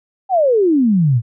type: exponential sweep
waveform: sine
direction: down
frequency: 797 to 108.5 Hz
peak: -10 dBFS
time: 0.29-1.22 s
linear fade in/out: 50 ms
effects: none